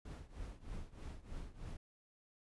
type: noise with tremolo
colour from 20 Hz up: brown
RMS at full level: -44 dBFS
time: 0.05-1.77 s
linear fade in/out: 5 ms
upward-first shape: triangle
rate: 3.2 Hz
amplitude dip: 90%
effects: resampled to 24000 Hz